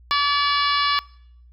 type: harmonic tone with a mistuned harmonic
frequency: 574 Hz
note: D5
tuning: 40 cents flat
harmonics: 2 / 3 / 4 / 5 / 6 / 7 / 8 / 9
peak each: -19 / -27 / -28 / -29 / -28 / -28 / -31 / -31 dBFS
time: 0.11-0.99 s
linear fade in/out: 0 ms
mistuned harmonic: 7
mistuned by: +27 cents
effects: noise-tail reverb RT60 0.7 s tail -24 dB re dry + added 60 Hz sine -46 dBFS peak until 1.52 s